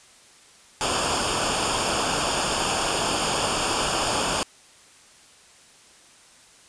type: noise with comb filter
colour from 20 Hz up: pink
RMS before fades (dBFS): -24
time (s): 0.81-4.43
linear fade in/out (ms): 0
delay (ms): 0.5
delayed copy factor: -0.75
effects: white hiss -52 dBFS RMS until 6.68 s + resampled to 22050 Hz